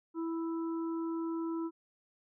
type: harmonic tone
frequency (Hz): 329.6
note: E4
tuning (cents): 0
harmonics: 1 / 3 / 4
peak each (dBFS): -33 / -46 / -49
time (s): 0.14-1.71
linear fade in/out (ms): 50
effects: none